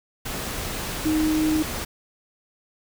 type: tone in noise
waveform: sine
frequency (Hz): 311.1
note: D#4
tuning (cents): 0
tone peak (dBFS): -19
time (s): 1.05-1.63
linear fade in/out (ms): 10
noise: pink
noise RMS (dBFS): -30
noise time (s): 0.25-1.85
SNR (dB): +8
effects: none